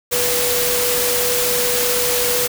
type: tone in noise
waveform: sine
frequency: 490 Hz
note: B4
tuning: 14 cents flat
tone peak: -21 dBFS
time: 0.11-2.48 s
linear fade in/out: 20 ms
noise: white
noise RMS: -19 dBFS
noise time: 0.11-2.48 s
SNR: -5 dB
effects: none